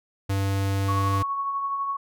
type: tone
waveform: square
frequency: 98 Hz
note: G2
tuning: in tune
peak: -23 dBFS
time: 0.29-1.23 s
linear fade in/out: 10 ms
type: tone with tremolo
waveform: sine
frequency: 1108.7 Hz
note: C#6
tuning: in tune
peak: -23 dBFS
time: 0.88-1.97 s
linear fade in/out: 10 ms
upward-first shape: triangle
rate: 12 Hz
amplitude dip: 40%
effects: none